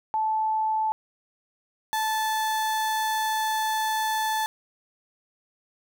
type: tone pair in turn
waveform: sine / 35% pulse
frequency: 873 / 873 Hz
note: A5 / A5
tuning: -14 / -14 cents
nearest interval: unison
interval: 0 cents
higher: neither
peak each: -22 dBFS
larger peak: neither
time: 0.14-0.92 / 1.93-4.46 s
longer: second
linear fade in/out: 0 ms
effects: none